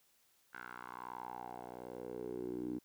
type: tone with band-pass filter sweep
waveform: 10% pulse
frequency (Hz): 61.3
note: B1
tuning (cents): -12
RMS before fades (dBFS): -45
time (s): 0.53-2.79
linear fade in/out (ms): 10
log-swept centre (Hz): 1500 to 290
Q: 4.8
effects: white hiss -72 dBFS RMS until 2.84 s